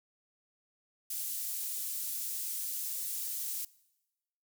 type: high-pass noise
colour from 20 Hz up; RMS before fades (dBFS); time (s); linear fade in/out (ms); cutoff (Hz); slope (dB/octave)
pink; -37; 1.1-3.65; 5; 9700; 12
effects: noise-tail reverb RT60 1.0 s tail -22 dB re dry